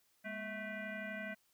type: tone with frequency modulation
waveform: sine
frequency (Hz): 1089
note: C#6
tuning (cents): -31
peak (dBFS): -40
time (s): 0.24-1.35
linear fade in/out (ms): 20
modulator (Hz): 442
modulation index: 2.6
effects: white hiss -74 dBFS RMS until 1.53 s